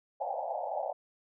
white band-pass noise, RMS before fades -35 dBFS, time 0.2-0.93 s, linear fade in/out 10 ms, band 530 to 860 Hz, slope 96 dB/octave, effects none

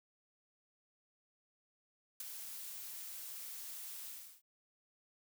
blue noise with ADSR envelope, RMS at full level -41 dBFS, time 2.2-4.42 s, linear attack 4 ms, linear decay 17 ms, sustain -6 dB, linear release 350 ms, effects none

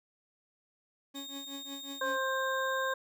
40% pulse tone with tremolo, 277.2 Hz, C#4, in tune, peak -39 dBFS, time 1.14-2.19 s, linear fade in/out 10 ms, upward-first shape triangle, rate 5.5 Hz, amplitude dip 100%
35% pulse tone, 3697 Hz, A#7, 15 cents flat, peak -40 dBFS, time 1.15-2.94 s, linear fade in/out 10 ms
harmonic tone, 528 Hz, C5, 16 cents sharp, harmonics 1 / 2 / 3, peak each -34 / -34 / -34 dBFS, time 2.01-2.94 s, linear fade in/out 5 ms
effects none

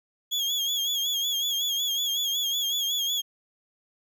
35% pulse tone with vibrato, 3322 Hz, G#7, in tune, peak -23 dBFS, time 0.31-3.22 s, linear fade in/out 20 ms, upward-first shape sine, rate 5.4 Hz, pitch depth 67 cents each way, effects none

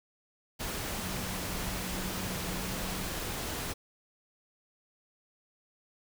sine tone in noise, 185 Hz, F#3, in tune, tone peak -41 dBFS, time 0.96-3.05 s, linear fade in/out 20 ms, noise pink, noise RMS -36 dBFS, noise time 0.59-3.74 s, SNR -8 dB, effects none

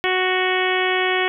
harmonic tone, 370 Hz, F#4, in tune, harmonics 1 / 2 / 3 / 4 / 5 / 6 / 7 / 8 / 9, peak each -22 / -25 / -28 / -29 / -24 / -25 / -30 / -29 / -31 dBFS, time 0.04-1.28 s, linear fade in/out 0 ms, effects none

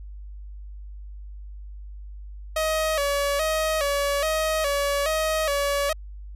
sawtooth tone with vibrato, 598 Hz, D5, 31 cents sharp, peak -18 dBFS, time 2.56-5.93 s, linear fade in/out 5 ms, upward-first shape square, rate 1.2 Hz, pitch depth 91 cents each way, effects added 50 Hz sine -36 dBFS peak until 6.35 s + resampled to 32000 Hz

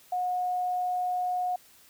sine tone, 725 Hz, F#5, 35 cents flat, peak -26 dBFS, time 0.12-1.56 s, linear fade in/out 5 ms, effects white hiss -57 dBFS RMS until 1.89 s

